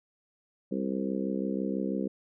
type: harmonic tone with a mistuned harmonic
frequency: 66.1 Hz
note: C2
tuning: 18 cents sharp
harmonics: 3 / 4 / 5 / 6 / 7 / 8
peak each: -32 / -34 / -36 / -38 / -39 / -40 dBFS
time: 0.71-2.08 s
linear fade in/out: 10 ms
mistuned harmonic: 8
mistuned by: -15 cents
effects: none